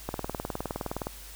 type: click train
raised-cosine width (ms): 1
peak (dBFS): -17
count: 20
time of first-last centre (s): 0.09-1.069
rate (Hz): 19.4
effects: added 50 Hz sine -46 dBFS peak until 1.35 s + white hiss -47 dBFS RMS until 1.35 s